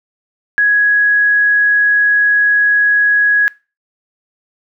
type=tone; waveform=sine; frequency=1668 Hz; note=G#6; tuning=7 cents sharp; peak=-8 dBFS; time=0.58-3.48 s; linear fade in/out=0 ms; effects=noise-tail reverb RT60 0.3 s tail -22 dB re dry